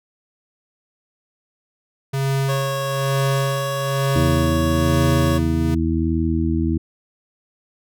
square tone with tremolo, 136.1 Hz, C#3, 31 cents flat, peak -18 dBFS, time 2.13-5.75 s, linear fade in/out 10 ms, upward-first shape sine, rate 1.1 Hz, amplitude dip 65%
25% pulse tone with pitch glide, 550 to 556.7 Hz, C#5 to C#5, -14 to +7 cents, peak -19 dBFS, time 2.48-5.39 s, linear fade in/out 20 ms, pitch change +21 cents, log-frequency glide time 2.75-3.63 s
harmonic tone, 81.3 Hz, E2, 23 cents flat, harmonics 1 / 2 / 3 / 4, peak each -21 / -25 / -23 / -22 dBFS, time 4.15-6.78 s, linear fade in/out 10 ms
effects none

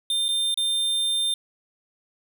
square tone with dropouts, 3600 Hz, A7, 39 cents sharp, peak -22 dBFS, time 0.1-1.34 s, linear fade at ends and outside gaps 2 ms, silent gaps 0.283-0.288 / 0.543-0.574 s, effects none

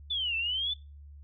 sine exponential two-way sweep, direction down then up, 3541 to 2637 to 3541 Hz, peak -28 dBFS, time 0.1-0.74 s, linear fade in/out 10 ms, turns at 0.36 s, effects noise-tail reverb RT60 0.3 s tail -23 dB re dry + added 72 Hz sine -46 dBFS peak until 1.23 s

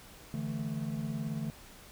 triangle chord, D suspended second, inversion none, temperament just, 146.83 / 165.19 / 220.2 Hz, D3 / E3 / A3, 0 / +4 / +2 cents, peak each -35 / -37 / -35 dBFS, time 0.34-1.5 s, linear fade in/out 0 ms, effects pink hiss -53 dBFS RMS until 1.91 s

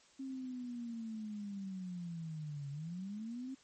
sine linear two-way sweep, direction down then up, 270 to 138.59 to 270 Hz, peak -40 dBFS, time 0.19-3.55 s, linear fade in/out 10 ms, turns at 2.7 s, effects white hiss -65 dBFS RMS until 3.63 s + MP3 32 kbps

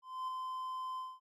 triangle tone with ADSR envelope, 1031 Hz, C6, 26 cents flat, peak -33 dBFS, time 0.02-1.2 s, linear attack 260 ms, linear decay 5 ms, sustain -3 dB, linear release 220 ms, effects none

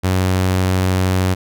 sawtooth tone, 93 Hz, F#2, 9 cents sharp, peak -10 dBFS, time 0.03-1.35 s, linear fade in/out 20 ms, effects none

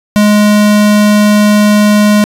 square tone, 208.8 Hz, G#3, 10 cents sharp, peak -5 dBFS, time 0.16-2.24 s, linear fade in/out 0 ms, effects resampled to 32000 Hz + 7-bit

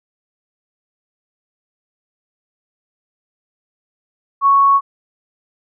sine tone, 1108.7 Hz, C#6, in tune, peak -8 dBFS, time 4.41-4.81 s, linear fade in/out 50 ms, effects none

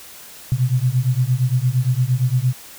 sine beating tone pair, 122.4 / 131.1 Hz, B2 / C3, -15 / +4 cents, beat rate 8.7 Hz, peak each -18 dBFS, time 0.52-2.53 s, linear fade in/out 0 ms, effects white hiss -40 dBFS RMS until 2.78 s

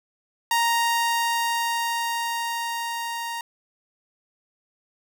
sawtooth tone with level ramp, 932.3 Hz, A#5, in tune, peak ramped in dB -15 to -25 dBFS, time 0.51-3.41 s, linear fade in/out 2 ms, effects none

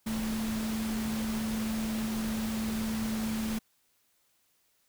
sine tone in noise, 220 Hz, A3, in tune, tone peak -30 dBFS, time 0.06-3.59 s, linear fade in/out 10 ms, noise pink, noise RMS -39 dBFS, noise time 0.06-3.59 s, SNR +6 dB, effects white hiss -71 dBFS RMS until 4.88 s

